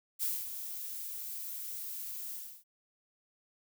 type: noise with ADSR envelope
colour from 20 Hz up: violet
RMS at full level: -32 dBFS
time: 0.19-2.64 s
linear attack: 38 ms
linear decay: 220 ms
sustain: -9 dB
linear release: 320 ms
effects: none